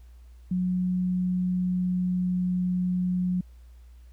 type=tone with pitch glide; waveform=sine; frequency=182.1 to 181.05 Hz; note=F#3 to F#3; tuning=-27 to -37 cents; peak=-23 dBFS; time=0.51-3.41 s; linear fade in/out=5 ms; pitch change=-10 cents; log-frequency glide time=0.95-2.54 s; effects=added 60 Hz sine -46 dBFS peak until 4.12 s + pink hiss -67 dBFS RMS until 4.12 s